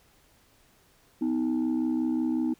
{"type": "tone pair together", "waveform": "sine", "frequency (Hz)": [250.3, 315.8], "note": ["B3", "D#4"], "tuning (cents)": [23, 26], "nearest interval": "major third", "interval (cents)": 403, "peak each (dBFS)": -25, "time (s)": [1.21, 2.54], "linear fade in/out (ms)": 10, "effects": ["tanh soft clip ceiling -21 dBFS", "pink hiss -62 dBFS RMS until 2.59 s"]}